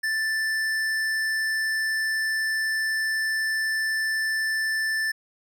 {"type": "tone with tanh clipping", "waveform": "sine", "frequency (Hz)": 1764, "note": "A6", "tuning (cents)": 4, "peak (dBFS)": -25, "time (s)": [0.03, 5.12], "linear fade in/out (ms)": 10, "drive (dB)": 15, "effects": []}